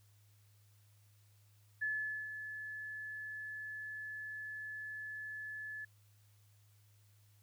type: tone with ADSR envelope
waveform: sine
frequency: 1723 Hz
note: A6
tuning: 37 cents flat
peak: -33 dBFS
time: 1.81-5.85 s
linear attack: 16 ms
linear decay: 450 ms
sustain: -9 dB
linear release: 6 ms
effects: added 103 Hz sine -64 dBFS peak until 7.42 s + white hiss -73 dBFS RMS until 7.42 s